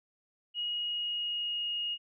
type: tone with pitch glide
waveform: sine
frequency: 2890 to 2865 Hz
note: F#7 to F7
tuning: -41 to +44 cents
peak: -31 dBFS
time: 0.54-1.98 s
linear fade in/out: 50 ms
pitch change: -15 cents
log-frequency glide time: 0.66-1.73 s
effects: none